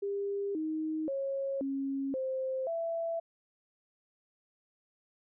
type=tone with pitch steps; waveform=sine; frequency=400.6 / 313.5 / 546 / 273.1 / 524 / 666 Hz; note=G4 / D#4 / C#5 / C#4 / C5 / E5; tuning=+38 / +13 / -26 / -26 / +2 / +18 cents; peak=-31 dBFS; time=0.02-3.2 s; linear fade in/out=10 ms; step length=530 ms; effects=none